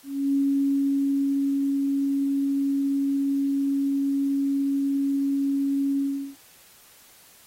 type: tone with ADSR envelope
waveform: sine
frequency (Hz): 277.2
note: C#4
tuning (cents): 0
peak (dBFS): -19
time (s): 0.03-6.36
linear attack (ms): 290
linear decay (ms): 1300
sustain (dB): -2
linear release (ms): 350
effects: white hiss -53 dBFS RMS until 7.46 s + AAC 48 kbps